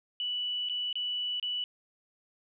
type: tone with dropouts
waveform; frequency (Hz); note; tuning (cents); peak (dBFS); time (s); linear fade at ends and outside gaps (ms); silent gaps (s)
sine; 2960; F#7; 0; -30; 0.2-1.64; 1; 0.688-0.696 / 0.928-0.955 / 1.398-1.427
effects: none